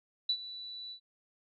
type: tone with ADSR envelope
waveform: sine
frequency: 3959 Hz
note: B7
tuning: 3 cents sharp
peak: -25 dBFS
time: 0.29-1 s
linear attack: 5 ms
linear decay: 69 ms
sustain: -16 dB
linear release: 86 ms
effects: none